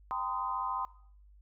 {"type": "chord", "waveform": "sine", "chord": "C minor seventh", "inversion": "second", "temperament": "equal with one note detuned", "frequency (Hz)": [784, 932.3, 1026.2, 1244.5], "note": ["G5", "Bb5", "C6", "Eb6"], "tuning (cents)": [0, 0, -34, 0], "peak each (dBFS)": [-40, -40, -34, -39], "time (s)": [0.11, 0.85], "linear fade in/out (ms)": 0, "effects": ["noise-tail reverb RT60 0.6 s tail -20 dB re dry", "added 50 Hz sine -55 dBFS peak until 1.41 s"]}